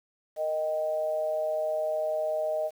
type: tone with amplitude modulation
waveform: sine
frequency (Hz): 622.3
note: D#5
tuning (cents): 0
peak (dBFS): -23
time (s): 0.36-2.71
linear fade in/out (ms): 50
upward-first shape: sine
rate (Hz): 160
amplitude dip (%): 65
effects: 9-bit